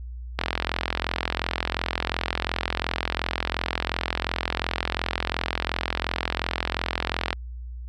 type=click train; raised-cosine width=0.3 ms; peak=-7 dBFS; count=298; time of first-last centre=0.39-7.329 s; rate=42.8 Hz; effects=added 60 Hz sine -33 dBFS peak until 7.88 s